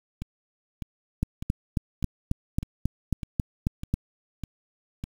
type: two click trains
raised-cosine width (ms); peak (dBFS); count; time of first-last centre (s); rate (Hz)
5; -11 / -21; 11 / 9; 1.23-3.94 / 0.22-5.039; 3.69 / 1.66
effects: 7-bit